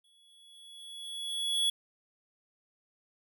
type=tone with exponential growth; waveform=square; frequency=3376 Hz; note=G#7; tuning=28 cents sharp; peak=-25 dBFS; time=0.04-1.7 s; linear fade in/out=5 ms; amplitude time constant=360 ms; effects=none